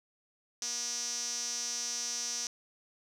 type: tone with band-pass filter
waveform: sawtooth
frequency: 240 Hz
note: B3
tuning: 49 cents flat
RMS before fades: -36 dBFS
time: 0.62-2.47 s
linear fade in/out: 2 ms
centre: 5900 Hz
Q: 7.2
effects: none